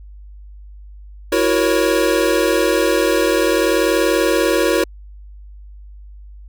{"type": "chord", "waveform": "square", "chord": "F# dominant seventh", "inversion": "third", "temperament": "equal with one note detuned", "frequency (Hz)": [329.6, 370, 473.5, 554.4], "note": ["E4", "F#4", "A#4", "C#5"], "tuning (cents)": [0, 0, 27, 0], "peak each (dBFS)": -20, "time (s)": [1.32, 4.84], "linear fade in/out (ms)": 5, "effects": ["added 50 Hz sine -35 dBFS peak until 6.48 s"]}